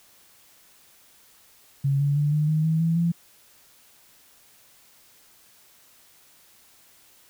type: tone with pitch steps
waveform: sine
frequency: 138.59 / 142.65 / 146.83 / 151.13 / 155.56 / 160.12 / 164.81 / 169.64 Hz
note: C#3 / C#3 / D3 / D3 / D#3 / D#3 / E3 / E3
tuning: 0 / +50 / 0 / +50 / 0 / +50 / 0 / +50 cents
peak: -19 dBFS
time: 1.84-3.12 s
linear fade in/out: 10 ms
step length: 160 ms
effects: white hiss -56 dBFS RMS until 7.29 s